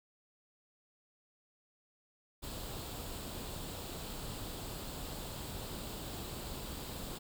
pink noise with comb filter, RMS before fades -43 dBFS, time 2.42-7.19 s, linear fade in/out 20 ms, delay 0.25 ms, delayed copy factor +0.5, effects none

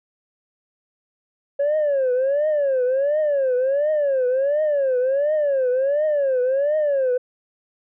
sine tone with vibrato, 554.4 Hz, C#5, in tune, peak -15 dBFS, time 1.59-7.18 s, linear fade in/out 10 ms, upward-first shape triangle, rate 1.4 Hz, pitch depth 210 cents each way, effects tanh soft clip ceiling -15 dBFS

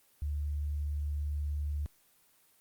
sine tone, 73.42 Hz, D2, in tune, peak -31 dBFS, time 0.22-1.86 s, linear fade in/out 0 ms, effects white hiss -66 dBFS RMS until 2.6 s + Opus 24 kbps

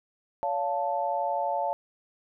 sine chord, Db augmented, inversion none, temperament equal with one note detuned, 566.7 / 698.5 / 880 Hz, Db5 / F5 / A5, +38 / 0 / 0 cents, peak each -31 / -30 / -29 dBFS, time 0.43-1.73 s, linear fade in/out 0 ms, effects none

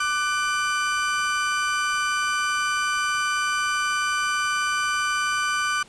35% pulse tone pair together, 1181.6 / 1500 Hz, D6 / F#6, +10 / +23 cents, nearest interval major third, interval 413 cents, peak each -23 dBFS, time 0-5.83 s, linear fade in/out 5 ms, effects pink hiss -51 dBFS RMS until 5.88 s + resampled to 22050 Hz

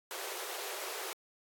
pink high-pass noise, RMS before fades -41 dBFS, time 0.11-1.13 s, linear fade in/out 0 ms, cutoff 360 Hz, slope 96 dB/octave, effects AAC 64 kbps

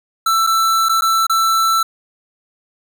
square tone with dropouts, 1331 Hz, E6, 16 cents sharp, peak -13 dBFS, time 0.26-1.83 s, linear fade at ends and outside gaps 5 ms, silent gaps 0.467-0.471 / 0.887-0.893 / 1.01-1.02 / 1.268-1.296 s, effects none

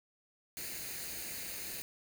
white noise with comb filter, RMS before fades -42 dBFS, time 0.57-1.82 s, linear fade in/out 0 ms, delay 0.45 ms, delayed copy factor +0.6, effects none

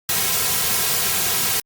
white noise with comb filter, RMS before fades -20 dBFS, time 0.09-1.6 s, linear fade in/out 2 ms, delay 3.4 ms, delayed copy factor -1, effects Opus 48 kbps

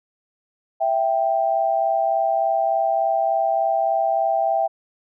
sine tone pair together, 660.6 / 784 Hz, E5 / G5, +4 / 0 cents, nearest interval minor third, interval 296 cents, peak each -20 dBFS, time 0.8-4.68 s, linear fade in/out 20 ms, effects none

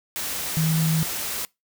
sine tone in noise, 160 Hz, D#3, 49 cents sharp, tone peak -19 dBFS, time 0.57-1.03 s, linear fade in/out 0 ms, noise white, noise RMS -29 dBFS, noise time 0.16-1.45 s, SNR +7 dB, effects noise-tail reverb RT60 0.2 s tail -24 dB re dry

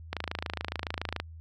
click train, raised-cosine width 0.3 ms, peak -15 dBFS, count 30, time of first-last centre 0.13-1.2 s, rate 27.1 Hz, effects added 81 Hz sine -43 dBFS peak until 1.4 s

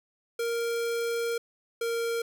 square tone pair in turn, 466.2 / 463.9 Hz, A#4 / A#4, 0 / -8 cents, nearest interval unison, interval 8 cents, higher first, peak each -28 dBFS, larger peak neither, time 0.39-1.38 / 1.81-2.22 s, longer first, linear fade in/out 5 ms, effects none

